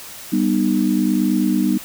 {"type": "chord", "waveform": "sine", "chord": "G augmented", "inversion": "none", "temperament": "just", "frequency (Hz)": [196, 245, 306.2], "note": ["G3", "B3", "D#4"], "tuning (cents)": [0, -14, -28], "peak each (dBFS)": -19, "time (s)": [0.32, 1.78], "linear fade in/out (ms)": 10, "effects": ["white hiss -36 dBFS RMS until 1.84 s"]}